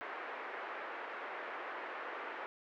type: band-pass noise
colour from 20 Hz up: white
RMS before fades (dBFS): -44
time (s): 0.01-2.46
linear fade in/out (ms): 0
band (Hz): 360 to 1900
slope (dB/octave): 24
effects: none